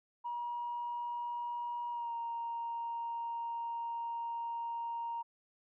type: tone with pitch glide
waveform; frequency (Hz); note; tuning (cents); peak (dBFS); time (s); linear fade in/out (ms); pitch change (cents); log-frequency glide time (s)
sine; 956 to 932.5; A#5 to A#5; +43 to 0; -35; 0.24-5.23; 20; -43; 1.91-2.13
effects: tanh soft clip ceiling -31 dBFS